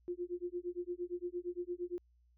sine tone with tremolo, 353.5 Hz, F4, 21 cents sharp, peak -34 dBFS, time 0.08-1.98 s, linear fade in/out 0 ms, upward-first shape sine, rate 8.7 Hz, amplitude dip 100%, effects added 60 Hz sine -66 dBFS peak until 2.37 s

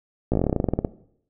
slowing click train, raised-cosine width 2 ms, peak -8 dBFS, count 17, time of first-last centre 0.32-0.848 s, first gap 16 ms, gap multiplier 1.09, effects noise-tail reverb RT60 0.7 s tail -18 dB re dry

